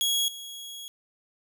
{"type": "tone with level steps", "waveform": "sawtooth", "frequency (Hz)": 3322, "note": "G#7", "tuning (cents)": 0, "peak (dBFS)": [-20, -35], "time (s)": [0.01, 0.88], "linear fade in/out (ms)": 0, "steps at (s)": 0.28, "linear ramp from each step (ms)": 2, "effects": []}